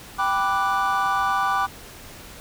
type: chord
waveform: triangle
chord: G major seventh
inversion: none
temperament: equal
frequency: 784 / 987.8 / 1174.7 / 1480 Hz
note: G5 / B5 / D6 / F#6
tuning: 0 / 0 / 0 / 0 cents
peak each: -23 / -25 / -21 / -26 dBFS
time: 0.18-1.67 s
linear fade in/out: 20 ms
effects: pink hiss -42 dBFS RMS until 2.4 s